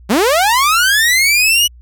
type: linear sweep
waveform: sawtooth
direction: up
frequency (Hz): 174.7 to 2960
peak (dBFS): -6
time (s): 0.09-1.68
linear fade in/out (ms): 20
effects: added 60 Hz sine -37 dBFS peak until 1.81 s